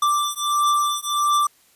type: beating tone pair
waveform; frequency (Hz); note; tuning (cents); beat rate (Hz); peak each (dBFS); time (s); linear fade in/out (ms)
square; 1174.7 / 1176.2; D6 / D6; 0 / +2; 1.5; -22; 0.02-1.47; 5
effects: white hiss -57 dBFS RMS until 1.75 s + resampled to 32000 Hz